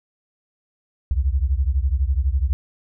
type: beating tone pair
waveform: sine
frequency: 62.8 / 74.8 Hz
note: B1 / D2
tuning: +30 / +32 cents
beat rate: 12 Hz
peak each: -19 / -21 dBFS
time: 1.11-2.53 s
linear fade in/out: 0 ms
effects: none